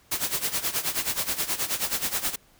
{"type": "noise with tremolo", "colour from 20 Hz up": "white", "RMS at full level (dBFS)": -25, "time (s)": [0.11, 2.36], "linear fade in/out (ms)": 10, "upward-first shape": "sine", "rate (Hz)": 9.4, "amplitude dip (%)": 80, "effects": ["pink hiss -59 dBFS RMS until 2.59 s"]}